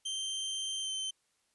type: tone with pitch glide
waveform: sawtooth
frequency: 3136 to 3096 Hz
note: G7 to G7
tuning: 0 to -22 cents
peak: -31 dBFS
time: 0.05-1.11 s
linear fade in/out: 10 ms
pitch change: -22 cents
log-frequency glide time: 0.81-0.9 s
effects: white hiss -75 dBFS RMS until 1.54 s + resampled to 24000 Hz